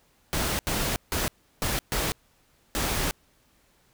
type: noise bursts at uneven times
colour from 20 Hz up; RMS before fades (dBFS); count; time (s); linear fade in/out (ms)
pink; -27; 6; 0.33-0.59 / 0.67-0.96 / 1.12-1.28 / 1.62-1.79 / 1.92-2.12 / 2.75-3.11; 0
effects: pink hiss -64 dBFS RMS until 3.93 s